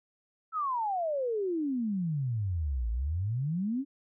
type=exponential two-way sweep; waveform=sine; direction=down then up; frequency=1340 to 54.3 to 288.3 Hz; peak=-28 dBFS; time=0.52-3.85 s; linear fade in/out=50 ms; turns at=2.9 s; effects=none